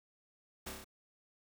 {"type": "noise with echo", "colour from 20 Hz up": "pink", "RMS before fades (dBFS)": -42, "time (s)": [0.66, 0.7], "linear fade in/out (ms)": 10, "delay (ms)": 29, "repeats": 5, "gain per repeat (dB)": -2, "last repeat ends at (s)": 0.845, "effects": []}